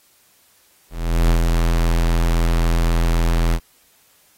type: tone with ADSR envelope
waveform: square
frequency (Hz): 41.89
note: E1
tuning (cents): +29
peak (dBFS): -12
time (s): 0.9-3.6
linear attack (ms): 390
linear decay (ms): 99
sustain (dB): -3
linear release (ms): 60
effects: white hiss -56 dBFS RMS until 4.37 s + AAC 48 kbps